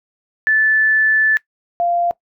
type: tone pair in turn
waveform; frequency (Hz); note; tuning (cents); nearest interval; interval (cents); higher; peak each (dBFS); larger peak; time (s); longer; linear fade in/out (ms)
sine; 1748 / 693.7; A6 / F5; -12 / -12; octave + major third; 1600; first; -11 / -14; first; 0.47-1.37 / 1.8-2.11; first; 0
effects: noise-tail reverb RT60 0.1 s tail -20 dB re dry